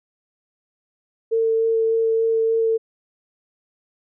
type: tone with vibrato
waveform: sine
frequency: 450.6 Hz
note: A4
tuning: 41 cents sharp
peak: -16 dBFS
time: 1.31-2.78 s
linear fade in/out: 20 ms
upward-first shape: sine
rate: 3.4 Hz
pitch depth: 9 cents each way
effects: none